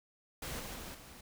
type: noise with level steps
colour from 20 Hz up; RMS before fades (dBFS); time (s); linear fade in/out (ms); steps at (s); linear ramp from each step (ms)
pink; -41 / -44 / -46 / -53; 0.42-1.21; 5; 0.59 / 0.75 / 0.94; 10
effects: none